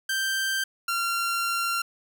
sawtooth tone pair in turn, 1568 / 1376.7 Hz, G6 / F6, 0 / -25 cents, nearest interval major second, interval 225 cents, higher first, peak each -21 dBFS, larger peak neither, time 0.09-0.64 / 0.88-1.82 s, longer second, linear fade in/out 5 ms, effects none

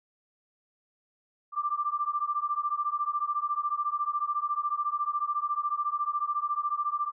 sine beating tone pair, 1174.7 / 1188.7 Hz, D6 / D6, 0 / +21 cents, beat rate 14 Hz, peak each -30 / -30 dBFS, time 1.52-7.12 s, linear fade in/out 50 ms, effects none

